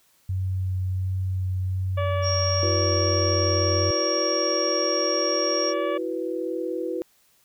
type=tone with vibrato; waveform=sine; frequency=93.4 Hz; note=F#2; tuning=17 cents sharp; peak=-23 dBFS; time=0.29-3.91 s; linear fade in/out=5 ms; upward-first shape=sine; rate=1.4 Hz; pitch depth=10 cents each way
type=harmonic tone; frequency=574 Hz; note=D5; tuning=40 cents flat; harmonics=1 / 2 / 3 / 4 / 5 / 6; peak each=-26 / -31 / -39 / -39 / -43 / -47 dBFS; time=1.97-5.98 s; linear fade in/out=10 ms
type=tone; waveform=sine; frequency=5588 Hz; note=F8; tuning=in tune; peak=-25 dBFS; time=2.22-5.74 s; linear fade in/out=50 ms
type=chord; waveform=sine; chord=E suspended second; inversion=none; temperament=equal; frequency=329.6 / 370 / 493.9 Hz; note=E4 / F#4 / B4; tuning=0 / 0 / 0 cents; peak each=-30 dBFS; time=2.63-7.02 s; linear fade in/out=0 ms
effects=white hiss -62 dBFS RMS until 7.44 s